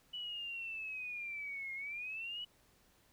sine linear two-way sweep, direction down then up, 2967 to 2130 to 2967 Hz, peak -40 dBFS, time 0.13-2.45 s, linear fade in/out 10 ms, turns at 1.74 s, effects pink hiss -69 dBFS RMS until 3.12 s

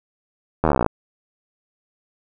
slowing click train, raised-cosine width 1 ms, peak -3 dBFS, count 16, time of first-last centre 0.64-0.863 s, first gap 12 ms, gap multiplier 1.03, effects none

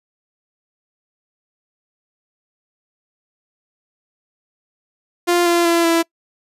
sawtooth tone with pitch steps, 349.2 / 343.8 / 338.5 / 333.2 Hz, F4 / F4 / E4 / E4, 0 / -27 / +46 / +19 cents, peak -9 dBFS, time 5.27-6.03 s, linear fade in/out 20 ms, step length 190 ms, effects noise-tail reverb RT60 0.1 s tail -25 dB re dry + resampled to 32000 Hz

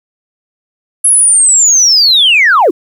sine linear sweep, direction down, 10890 to 280.2 Hz, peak -3 dBFS, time 1.04-2.71 s, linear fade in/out 10 ms, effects tanh soft clip ceiling 0 dBFS + 7-bit

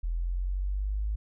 sine linear sweep, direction up, 41.17 to 53.1 Hz, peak -27 dBFS, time 0.03-1.16 s, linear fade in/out 10 ms, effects none

